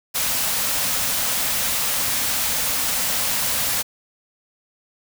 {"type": "band-stop noise", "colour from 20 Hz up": "white", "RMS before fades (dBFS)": -22, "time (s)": [0.14, 3.83], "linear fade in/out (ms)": 20, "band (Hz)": [300, 450], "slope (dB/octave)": 96, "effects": []}